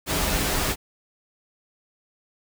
pink noise with comb filter, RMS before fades -24 dBFS, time 0.06-0.76 s, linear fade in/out 50 ms, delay 8.7 ms, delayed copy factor -0.55, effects none

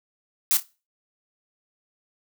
blue noise with echo, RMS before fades -20 dBFS, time 0.51-0.57 s, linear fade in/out 0 ms, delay 28 ms, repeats 2, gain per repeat -12 dB, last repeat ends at 0.626 s, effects noise-tail reverb RT60 0.3 s tail -19 dB re dry

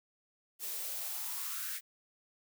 blue noise with high-pass filter sweep, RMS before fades -39 dBFS, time 0.59-1.81 s, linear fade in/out 50 ms, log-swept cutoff 360 to 1800 Hz, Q 4, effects none

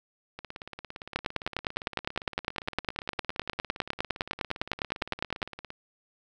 two click trains, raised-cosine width 0.3 ms, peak -23 / -10 dBFS, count 94 / 43, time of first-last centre 0.39-5.704 / 1.16-5.428 s, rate 17.5 / 9.84 Hz, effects none

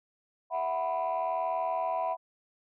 sine chord, E suspended second, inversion none, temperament equal, 659.3 / 740 / 987.8 Hz, E5 / F#5 / B5, 0 / 0 / 0 cents, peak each -31 dBFS, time 0.5-2.17 s, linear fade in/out 50 ms, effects tanh soft clip ceiling -23 dBFS

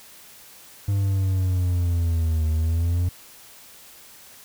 triangle linear two-way sweep, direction down then up, 100.6 to 78 to 89.3 Hz, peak -17 dBFS, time 0.88-3.09 s, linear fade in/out 5 ms, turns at 2.49 s, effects white hiss -47 dBFS RMS until 4.44 s

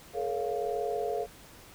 sine chord, Bb minor seventh, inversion third, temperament equal with one note detuned, 425.3 / 466.2 / 554.4 / 698.5 Hz, Ab4 / Bb4 / Db5 / F5, +41 / 0 / 0 / 0 cents, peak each -33 / -35 / -37 / -34 dBFS, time 0.13-1.27 s, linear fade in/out 50 ms, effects pink hiss -52 dBFS RMS until 1.74 s

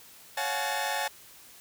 sawtooth tone cluster, 555 / 702 / 747 / 853 / 1811 Hz, C#5 / F5 / F#5 / G#5 / A6, +2 / +9 / +16 / +46 / +49 cents, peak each -33 / -34 / -32 / -28 / -32 dBFS, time 0.37-1.08 s, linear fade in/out 5 ms, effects white hiss -52 dBFS RMS until 1.6 s

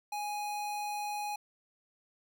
square tone, 830.6 Hz, G#5, in tune, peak -35 dBFS, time 0.12-1.36 s, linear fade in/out 5 ms, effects none

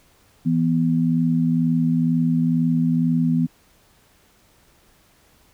sine tone pair together, 164.79 / 246.9 Hz, E3 / B3, 0 / 0 cents, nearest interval perfect fifth, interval 700 cents, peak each -19 dBFS, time 0.45-3.47 s, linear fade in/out 20 ms, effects pink hiss -57 dBFS RMS until 5.53 s

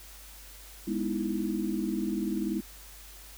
sine chord, E major seventh, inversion first, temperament just, 206 / 247.2 / 309 / 329.6 Hz, G#3 / B3 / D#4 / E4, -14 / +2 / -12 / 0 cents, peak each -32 / -35 / -35 / -33 dBFS, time 0.87-2.61 s, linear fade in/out 10 ms, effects added 50 Hz sine -50 dBFS peak until 3.37 s + white hiss -50 dBFS RMS until 3.37 s

